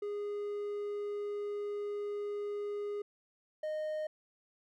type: tone pair in turn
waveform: triangle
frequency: 411.5 / 616.6 Hz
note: G#4 / D#5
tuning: -16 / -16 cents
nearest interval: perfect fifth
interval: 700 cents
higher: second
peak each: -33 / -32 dBFS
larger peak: second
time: 0.02-3.02 / 3.63-4.07 s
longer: first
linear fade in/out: 5 ms
effects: none